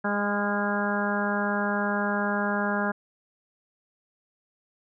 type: harmonic tone with a mistuned harmonic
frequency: 204.7 Hz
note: G#3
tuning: 25 cents flat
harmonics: 1 / 2 / 3 / 4 / 5 / 6 / 7 / 8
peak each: -28 / -34 / -32 / -33 / -34 / -38 / -32 / -32 dBFS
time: 0.04-2.92 s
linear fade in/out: 10 ms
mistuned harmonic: 7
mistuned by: -25 cents
effects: none